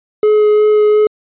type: tone with vibrato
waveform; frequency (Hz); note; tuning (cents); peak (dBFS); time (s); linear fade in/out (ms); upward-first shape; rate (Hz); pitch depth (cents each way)
triangle; 423.4; G#4; +33; -5; 0.23-1.07; 2; sine; 2.8; 8
effects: resampled to 8000 Hz